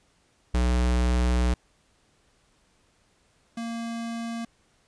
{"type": "tone pair in turn", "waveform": "square", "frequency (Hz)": [61.2, 231.1], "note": ["B1", "A#3"], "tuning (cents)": [-15, -15], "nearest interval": "octave + major seventh", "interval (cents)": 2300, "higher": "second", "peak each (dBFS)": [-21, -31], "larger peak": "first", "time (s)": [[0.54, 1.54], [3.57, 4.45]], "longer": "first", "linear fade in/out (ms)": 5, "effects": ["pink hiss -65 dBFS RMS until 4.87 s", "resampled to 22050 Hz"]}